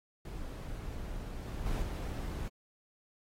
brown noise with level steps, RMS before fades -41 / -39 / -33 / -37 dBFS, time 0.25-2.48 s, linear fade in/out 2 ms, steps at 1.45 / 1.66 / 1.82 s, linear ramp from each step 2 ms, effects AAC 48 kbps

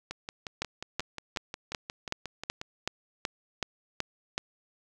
two click trains, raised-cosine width 0.2 ms, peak -19 / -12 dBFS, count 15 / 11, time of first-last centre 0.11-2.614 / 0.62-4.379 s, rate 5.59 / 2.66 Hz, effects none

